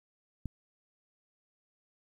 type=click; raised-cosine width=5 ms; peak=-24 dBFS; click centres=0.457 s; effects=10-bit